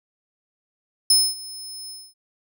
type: tone with ADSR envelope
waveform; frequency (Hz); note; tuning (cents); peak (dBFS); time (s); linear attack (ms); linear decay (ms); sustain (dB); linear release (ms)
25% pulse; 5200; E8; -24; -7; 1.1-2.14; 4; 240; -22; 250
effects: none